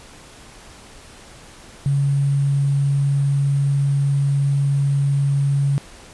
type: tone with sample-and-hold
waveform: sine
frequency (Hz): 140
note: C#3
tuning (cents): +18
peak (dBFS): -15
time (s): 1.86-5.78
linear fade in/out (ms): 0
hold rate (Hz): 8820
effects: pink hiss -43 dBFS RMS until 6.13 s + resampled to 24000 Hz